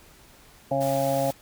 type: harmonic tone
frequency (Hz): 136.9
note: C#3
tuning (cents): -21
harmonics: 1 / 2 / 4 / 5 / 6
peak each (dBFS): -31 / -31 / -25 / -27 / -31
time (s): 0.71-1.31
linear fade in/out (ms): 5
type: noise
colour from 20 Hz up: white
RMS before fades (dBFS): -38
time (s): 0.8-1.33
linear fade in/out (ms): 20
effects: pink hiss -53 dBFS RMS until 1.41 s